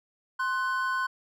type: tone pair together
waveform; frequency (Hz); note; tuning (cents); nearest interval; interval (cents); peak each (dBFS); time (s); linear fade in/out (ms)
triangle; 1048.8 / 1497; C6 / F#6; +4 / +20; tritone; 616; -27; 0.39-1.07; 10
effects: none